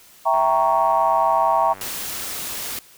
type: chord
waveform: sine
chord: E diminished seventh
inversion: none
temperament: equal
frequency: 659.3 / 784 / 932.3 / 1108.7 Hz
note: E5 / G5 / Bb5 / Db6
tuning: 0 / 0 / 0 / 0 cents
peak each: -21 / -21 / -19 / -22 dBFS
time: 0.25-1.74 s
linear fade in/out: 20 ms
type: click train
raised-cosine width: 0.5 ms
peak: -24 dBFS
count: 149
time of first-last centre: 0.34-1.877 s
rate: 96.3 Hz
type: noise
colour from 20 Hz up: white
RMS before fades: -29 dBFS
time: 1.81-2.79 s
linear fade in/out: 2 ms
effects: white hiss -49 dBFS RMS until 2.97 s